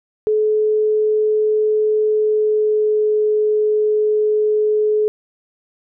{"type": "tone with pitch glide", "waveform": "sine", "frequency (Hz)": [428.8, 425.8], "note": ["A4", "G#4"], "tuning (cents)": [-45, 43], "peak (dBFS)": -13, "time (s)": [0.27, 5.08], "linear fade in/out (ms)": 0, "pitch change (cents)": -12, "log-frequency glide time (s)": [2.04, 3.19], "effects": []}